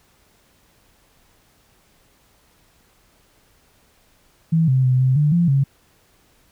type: tone with pitch steps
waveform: sine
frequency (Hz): 163 / 130.7 / 127.8 / 130 / 148.5 / 172.2 / 137.3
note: E3 / C3 / C3 / C3 / D3 / F3 / C#3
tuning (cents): -19 / -1 / -40 / -11 / +20 / -24 / -16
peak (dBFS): -13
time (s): 4.52-5.64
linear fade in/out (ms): 10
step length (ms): 160
effects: pink hiss -58 dBFS RMS until 6.51 s